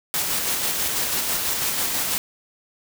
white noise with tremolo, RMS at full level -23 dBFS, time 0.14-2.18 s, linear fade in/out 0 ms, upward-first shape square, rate 6.1 Hz, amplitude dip 25%, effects none

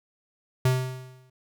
square tone with exponential decay, 128.7 Hz, C3, 28 cents flat, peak -18 dBFS, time 0.65-1.3 s, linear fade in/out 5 ms, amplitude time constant 140 ms, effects none

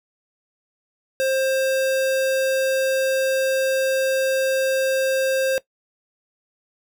square tone, 530 Hz, C5, 22 cents sharp, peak -19 dBFS, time 1.2-5.58 s, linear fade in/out 0 ms, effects noise-tail reverb RT60 0.1 s tail -19 dB re dry

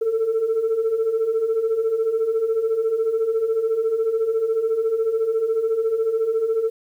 sine beating tone pair, 436.6 / 450.6 Hz, A4 / A4, -13 / +41 cents, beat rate 14 Hz, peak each -24 / -18 dBFS, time 0.01-6.7 s, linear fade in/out 10 ms, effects tanh soft clip ceiling -14 dBFS + 9-bit

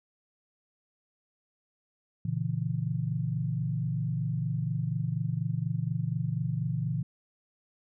sine chord, A# diminished, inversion none, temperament equal with one note detuned, 116.54 / 140.53 / 164.81 Hz, A#2 / C#3 / E3, 0 / +24 / 0 cents, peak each -32 dBFS, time 2.25-7.03 s, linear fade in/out 5 ms, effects none

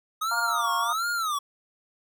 square tone with vibrato, 1244 Hz, D#6, 1 cent flat, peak -26 dBFS, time 0.21-1.39 s, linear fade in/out 10 ms, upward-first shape sine, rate 1.4 Hz, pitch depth 230 cents each way
harmonic tone, 233.1 Hz, A#3, in tune, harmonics 3 / 4 / 5 / 6, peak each -34 / -30 / -34 / -32 dBFS, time 0.31-0.93 s, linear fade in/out 5 ms
effects none

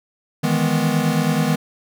square chord, E major seventh, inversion third, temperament equal, 155.56 / 164.81 / 207.7 / 246.9 Hz, D#3 / E3 / G#3 / B3, 0 / 0 / 0 / 0 cents, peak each -22 / -23 / -24 / -23 dBFS, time 0.43-1.56 s, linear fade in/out 10 ms, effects none

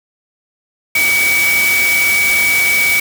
sine tone in noise, 2272 Hz, C#7, 42 cents sharp, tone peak -11 dBFS, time 0.95-3 s, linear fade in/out 5 ms, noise white, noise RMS -19 dBFS, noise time 0.95-3 s, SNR +5 dB, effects none

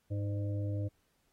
harmonic tone with a mistuned harmonic, 102.3 Hz, G#2, 26 cents flat, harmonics 1 / 3 / 5 / 6, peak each -32 / -42 / -46 / -48 dBFS, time 0.1-0.89 s, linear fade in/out 20 ms, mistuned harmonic 6, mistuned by -27 cents, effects pink hiss -75 dBFS RMS until 1.32 s + AAC 48 kbps

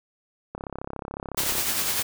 click train, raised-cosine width 1 ms, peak -19 dBFS, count 36, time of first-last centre 0.55-1.582 s, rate 33.9 Hz
white noise with tremolo, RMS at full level -24 dBFS, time 1.37-2.03 s, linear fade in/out 10 ms, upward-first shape triangle, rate 10 Hz, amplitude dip 45%
effects none

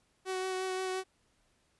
sawtooth tone with vibrato, 374.4 Hz, F#4, 20 cents sharp, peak -29 dBFS, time 0.25-1.04 s, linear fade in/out 50 ms, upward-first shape sine, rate 5.7 Hz, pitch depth 14 cents each way, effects pink hiss -72 dBFS RMS until 1.79 s + resampled to 24000 Hz

